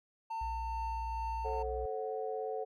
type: tone with tremolo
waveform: triangle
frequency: 900 Hz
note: A5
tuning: 39 cents sharp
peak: -33 dBFS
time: 0.3-1.63 s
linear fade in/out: 10 ms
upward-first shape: triangle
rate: 2.3 Hz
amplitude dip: 25%
type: tone with pitch glide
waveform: sine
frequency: 61.1 to 60.71 Hz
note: B1 to B1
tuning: -18 to -29 cents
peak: -38 dBFS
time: 0.41-1.86 s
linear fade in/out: 5 ms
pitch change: -11 cents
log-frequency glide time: 0.59-0.94 s
type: chord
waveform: sine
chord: F# diminished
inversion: first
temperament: equal with one note detuned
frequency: 440 / 537 / 740 Hz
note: A4 / C5 / F#5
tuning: 0 / +45 / 0 cents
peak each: -37 / -41 / -40 dBFS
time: 1.44-2.65 s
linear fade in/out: 20 ms
effects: tanh soft clip ceiling -22 dBFS